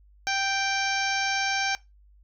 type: harmonic tone with a mistuned harmonic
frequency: 784 Hz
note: G5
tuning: in tune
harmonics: 1 / 2 / 3 / 4 / 5 / 6 / 7 / 8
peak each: -29 / -29 / -31 / -37 / -38 / -38 / -35 / -36 dBFS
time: 0.27-1.75 s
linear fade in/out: 0 ms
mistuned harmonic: 6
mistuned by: -30 cents
effects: noise-tail reverb RT60 0.2 s tail -20 dB re dry + added 50 Hz sine -53 dBFS peak until 2.23 s